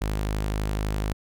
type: tone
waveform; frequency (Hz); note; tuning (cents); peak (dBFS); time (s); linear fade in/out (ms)
sawtooth; 51.91; G#1; 0; -21; 0.01-1.13; 10
effects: none